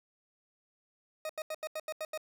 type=tone bursts; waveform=40% pulse; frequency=624 Hz; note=D#5; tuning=5 cents sharp; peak=-34 dBFS; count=8; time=1.25-2.176 s; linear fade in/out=2 ms; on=44 ms; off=82 ms; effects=none